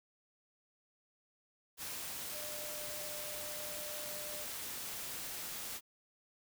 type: tone in noise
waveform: sine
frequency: 599 Hz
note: D5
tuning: 34 cents sharp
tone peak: -48 dBFS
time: 2.31-4.47 s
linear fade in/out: 50 ms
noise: white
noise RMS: -43 dBFS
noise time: 1.77-5.81 s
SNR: -8 dB
effects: none